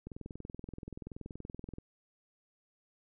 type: click train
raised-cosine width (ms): 3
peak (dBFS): -30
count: 37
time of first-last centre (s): 0.07-1.784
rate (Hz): 21
effects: none